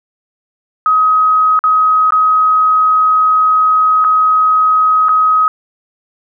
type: tone with dropouts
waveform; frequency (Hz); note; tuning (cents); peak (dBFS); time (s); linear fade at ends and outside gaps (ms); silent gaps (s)
sine; 1265; D#6; +28; -7; 0.86-5.48; 1; 1.591-1.639 / 2.106-2.122 / 4.042-4.047 / 5.085-5.091
effects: none